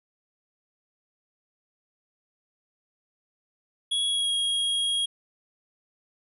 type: tone with pitch glide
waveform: square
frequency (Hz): 3341 to 3282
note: G#7 to G#7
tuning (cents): +10 to -21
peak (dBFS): -24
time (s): 3.91-5.06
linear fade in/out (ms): 10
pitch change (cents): -31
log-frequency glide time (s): 4.07-4.35
effects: resampled to 32000 Hz